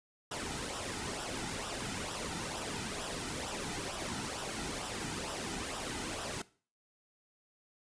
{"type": "noise with flanger", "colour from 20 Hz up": "pink", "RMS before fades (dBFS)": -39, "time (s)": [0.31, 6.42], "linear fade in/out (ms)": 5, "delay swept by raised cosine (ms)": [0.45, 1.85], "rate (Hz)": 2.2, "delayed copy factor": -0.6, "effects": ["noise-tail reverb RT60 0.4 s tail -19 dB re dry", "resampled to 22050 Hz"]}